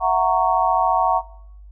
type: chord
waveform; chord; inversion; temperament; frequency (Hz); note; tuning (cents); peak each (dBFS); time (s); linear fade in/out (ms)
sine; F# dominant seventh; third; just; 666 / 740 / 925 / 1110; E5 / F#5 / A#5 / C#6; +18 / 0 / -14 / +2; -24 / -19 / -21 / -21; 0-1.22; 50
effects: noise-tail reverb RT60 0.8 s tail -21 dB re dry + added 50 Hz sine -39 dBFS peak until 1.71 s